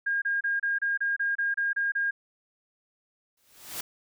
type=tone bursts; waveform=sine; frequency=1619 Hz; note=G#6; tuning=45 cents flat; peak=-24 dBFS; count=11; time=0.06-2.11 s; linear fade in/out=10 ms; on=160 ms; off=29 ms
type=noise with exponential growth; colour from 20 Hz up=white; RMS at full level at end=-32 dBFS; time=3.37-3.81 s; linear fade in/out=5 ms; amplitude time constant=94 ms
effects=none